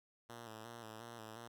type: tone with vibrato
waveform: 5% pulse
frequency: 113.7 Hz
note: A#2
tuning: 43 cents flat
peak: -38 dBFS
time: 0.29-1.48 s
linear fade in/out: 10 ms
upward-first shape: square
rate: 2.8 Hz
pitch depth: 57 cents each way
effects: none